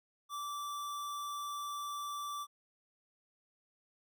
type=tone; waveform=square; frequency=1165 Hz; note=D6; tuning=14 cents flat; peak=-39 dBFS; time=0.29-2.47 s; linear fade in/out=50 ms; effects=none